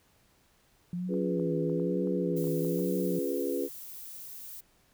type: tone with vibrato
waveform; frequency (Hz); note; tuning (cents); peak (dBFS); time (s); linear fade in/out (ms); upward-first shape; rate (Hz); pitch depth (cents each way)
sine; 173.4; F3; -12; -31; 0.93-3.19; 2; sine; 1.1; 110
type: chord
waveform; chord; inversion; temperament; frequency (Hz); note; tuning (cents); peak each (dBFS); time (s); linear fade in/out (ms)
sine; C# dominant seventh; none; equal; 277.2 / 349.2 / 415.3 / 493.9; C#4 / E#4 / G#4 / B4; 0 / 0 / 0 / 0; -34; 1.08-3.69; 50
type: clicks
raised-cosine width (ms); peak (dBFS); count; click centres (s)
1; -38; 9; 1.14 / 1.397 / 1.697 / 1.798 / 2.073 / 2.442 / 2.473 / 2.649 / 2.793
type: noise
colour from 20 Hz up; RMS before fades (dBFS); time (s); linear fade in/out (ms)
violet; -44; 2.36-4.61; 10
effects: pink hiss -66 dBFS RMS until 4.93 s